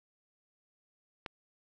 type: click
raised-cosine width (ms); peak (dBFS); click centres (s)
0.3; -22; 1.262
effects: resampled to 16000 Hz + 9-bit